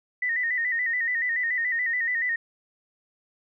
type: tone with vibrato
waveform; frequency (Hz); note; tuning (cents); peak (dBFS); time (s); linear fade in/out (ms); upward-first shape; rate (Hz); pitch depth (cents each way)
sine; 1918; A#6; +49; -23; 0.22-2.36; 5; square; 7; 63
effects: none